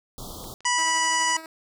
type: band-stop noise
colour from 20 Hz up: pink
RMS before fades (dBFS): -38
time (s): 0.18-0.54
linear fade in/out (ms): 0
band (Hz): 1300 to 3200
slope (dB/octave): 96
type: clicks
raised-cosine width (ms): 0.2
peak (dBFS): -32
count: 5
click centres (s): 0.442 / 0.606 / 0.647 / 0.791 / 0.909
type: harmonic tone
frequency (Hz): 980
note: B5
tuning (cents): -14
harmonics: 1 / 2 / 3 / 5 / 6 / 7 / 8 / 9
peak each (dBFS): -24 / -26 / -30 / -32 / -31 / -31 / -36 / -35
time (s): 0.65-1.37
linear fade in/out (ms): 5
type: tone with tremolo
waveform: 10% pulse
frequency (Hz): 321.6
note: E4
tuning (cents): -43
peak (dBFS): -27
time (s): 0.78-1.46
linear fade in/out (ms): 2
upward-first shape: triangle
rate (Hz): 12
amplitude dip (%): 55
effects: none